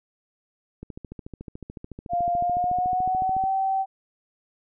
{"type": "click train", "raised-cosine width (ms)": 3, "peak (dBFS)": -24, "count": 37, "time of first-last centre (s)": [0.83, 3.439], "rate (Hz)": 13.8}
{"type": "tone with pitch glide", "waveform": "sine", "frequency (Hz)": [698.5, 770.6], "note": ["F5", "G5"], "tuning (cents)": [0, -30], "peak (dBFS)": -21, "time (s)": [2.09, 3.86], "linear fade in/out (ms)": 50, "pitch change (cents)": 170, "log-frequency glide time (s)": [2.35, 3.5]}
{"effects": []}